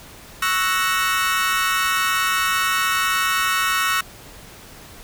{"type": "chord", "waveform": "30% pulse", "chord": "F# dominant seventh", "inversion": "second", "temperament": "equal", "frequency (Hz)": [1108.7, 1318.5, 1480, 1864.7], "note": ["C#6", "E6", "F#6", "A#6"], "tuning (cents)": [0, 0, 0, 0], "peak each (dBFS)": [-22, -20, -21, -22], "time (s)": [0.42, 4.01], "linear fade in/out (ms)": 5, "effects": ["pink hiss -42 dBFS RMS until 5.03 s"]}